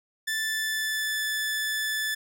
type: tone with pitch glide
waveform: sawtooth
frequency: 1760 to 1742.8 Hz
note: A6 to A6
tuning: 0 to -17 cents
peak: -23 dBFS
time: 0.27-2.15 s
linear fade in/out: 10 ms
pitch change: -17 cents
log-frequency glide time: 0.41-1.25 s
effects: none